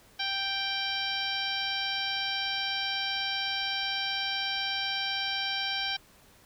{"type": "harmonic tone", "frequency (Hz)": 784, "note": "G5", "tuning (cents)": 0, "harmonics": [1, 2, 3, 4, 5, 6, 7], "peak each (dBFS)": [-38, -36, -37, -34, -36, -39, -39], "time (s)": [0.19, 5.97], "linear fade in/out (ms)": 10, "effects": ["pink hiss -58 dBFS RMS until 6.45 s"]}